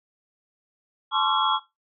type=tone cluster; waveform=sine; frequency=869 / 1049 / 1136 / 1358 / 3327 Hz; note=A5 / C6 / C#6 / F6 / G#7; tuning=-22 / +4 / +42 / -49 / +2 cents; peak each=-26 dBFS; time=1.11-1.6 s; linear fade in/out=50 ms; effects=noise-tail reverb RT60 0.2 s tail -17 dB re dry